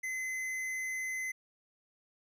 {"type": "tone with hard clipping", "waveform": "sine", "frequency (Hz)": 2044, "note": "C7", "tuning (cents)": -41, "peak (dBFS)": -36, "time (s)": [0.03, 1.32], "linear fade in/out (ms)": 10, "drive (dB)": 11, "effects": []}